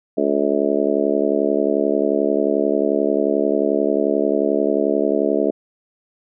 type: harmonic tone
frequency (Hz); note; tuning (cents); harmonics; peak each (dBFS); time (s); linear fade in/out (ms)
71.3; C#2; +49; 3 / 4 / 5 / 6 / 7 / 8 / 9; -26 / -22 / -22 / -21 / -28 / -25 / -23; 0.17-5.51; 10
effects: none